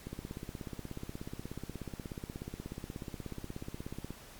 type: click train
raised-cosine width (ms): 3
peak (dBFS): -27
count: 68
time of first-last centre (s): 0.07-4.106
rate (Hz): 16.6
effects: pink hiss -53 dBFS RMS until 4.39 s + MP3 96 kbps